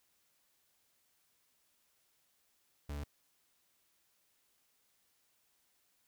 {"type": "tone", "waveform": "40% pulse", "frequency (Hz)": 72.6, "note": "D2", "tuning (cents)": -19, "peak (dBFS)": -38, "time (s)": [2.89, 3.04], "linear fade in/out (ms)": 5, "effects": ["white hiss -75 dBFS RMS until 6.07 s"]}